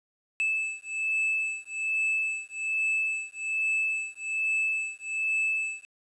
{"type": "beating tone pair", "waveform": "triangle", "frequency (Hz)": [2620, 2621.2], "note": ["E7", "E7"], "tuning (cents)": [-11, -10], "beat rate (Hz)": 1.2, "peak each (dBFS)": -28, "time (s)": [0.4, 5.85], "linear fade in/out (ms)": 0, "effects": ["resampled to 22050 Hz", "10-bit"]}